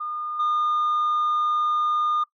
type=tone with level steps; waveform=sine; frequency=1217 Hz; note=D#6; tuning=39 cents flat; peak=-27 / -18 dBFS; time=0-2.24 s; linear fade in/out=10 ms; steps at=0.39 s; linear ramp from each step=10 ms; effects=noise-tail reverb RT60 0.1 s tail -21 dB re dry + tanh soft clip ceiling -18 dBFS